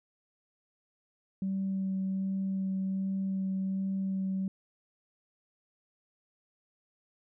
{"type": "tone with vibrato", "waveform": "sine", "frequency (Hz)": 191.8, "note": "G3", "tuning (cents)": -37, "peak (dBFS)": -28, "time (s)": [1.42, 4.48], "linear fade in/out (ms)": 2, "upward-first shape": "sine", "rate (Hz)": 1.3, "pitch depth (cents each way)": 10, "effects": ["tanh soft clip ceiling -25 dBFS"]}